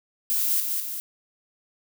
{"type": "noise with echo", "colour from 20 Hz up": "violet", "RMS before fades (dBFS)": -24, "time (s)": [0.3, 0.6], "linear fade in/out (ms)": 0, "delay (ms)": 200, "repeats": 2, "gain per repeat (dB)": -4, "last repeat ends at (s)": 1, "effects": []}